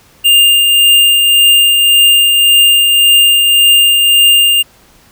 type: tone with tremolo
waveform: square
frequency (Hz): 2805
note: F7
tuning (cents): +7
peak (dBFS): -4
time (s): 0.24-4.63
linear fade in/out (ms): 20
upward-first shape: triangle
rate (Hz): 1.8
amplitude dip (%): 35
effects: pink hiss -45 dBFS RMS until 5.11 s